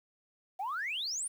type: exponential sweep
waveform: sine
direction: up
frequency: 723 to 9930 Hz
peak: -32 dBFS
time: 0.59-1.28 s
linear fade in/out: 10 ms
effects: tanh soft clip ceiling -29 dBFS + 10-bit